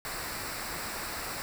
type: noise with comb filter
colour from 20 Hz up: pink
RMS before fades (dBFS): -37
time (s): 0.05-1.42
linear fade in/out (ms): 0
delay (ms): 0.31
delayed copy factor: -0.6
effects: none